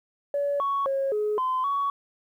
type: tone with pitch steps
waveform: sine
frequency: 570 / 1113 / 544 / 421.9 / 1028 / 1122 Hz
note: C#5 / C#6 / C#5 / G#4 / C6 / C#6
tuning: +48 / +7 / -33 / +27 / -31 / +21 cents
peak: -22 dBFS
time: 0.34-1.9 s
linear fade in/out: 2 ms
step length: 260 ms
effects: tanh soft clip ceiling -19 dBFS + 10-bit